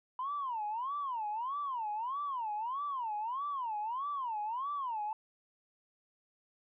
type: tone with vibrato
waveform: sine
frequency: 986 Hz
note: B5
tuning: 3 cents flat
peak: -33 dBFS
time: 0.19-5.13 s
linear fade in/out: 2 ms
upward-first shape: sine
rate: 1.6 Hz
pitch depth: 290 cents each way
effects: tanh soft clip ceiling -29 dBFS